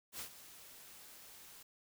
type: noise with ADSR envelope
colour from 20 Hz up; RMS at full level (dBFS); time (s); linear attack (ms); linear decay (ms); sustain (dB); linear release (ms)
white; -43; 0.12-1.63; 76; 92; -13; 7
effects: none